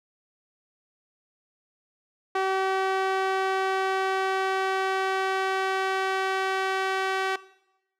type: tone with band-pass filter sweep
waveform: sawtooth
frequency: 382.1 Hz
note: G4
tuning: 44 cents flat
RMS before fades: -26 dBFS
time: 2.35-7.36 s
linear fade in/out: 5 ms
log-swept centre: 1000 to 1500 Hz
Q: 0.83
effects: noise-tail reverb RT60 0.9 s tail -19 dB re dry